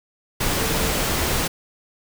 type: tone in noise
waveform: sine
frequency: 447.9 Hz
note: A4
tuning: 31 cents sharp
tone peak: -30 dBFS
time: 0.57-0.9 s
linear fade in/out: 10 ms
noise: pink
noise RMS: -22 dBFS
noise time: 0.4-1.48 s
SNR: -11 dB
effects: none